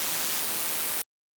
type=noise with amplitude modulation; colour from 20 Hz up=white; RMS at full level=-26 dBFS; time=0-1.02 s; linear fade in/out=2 ms; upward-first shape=sine; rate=158 Hz; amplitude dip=50%; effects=high-pass 150 Hz 12 dB/octave + Opus 48 kbps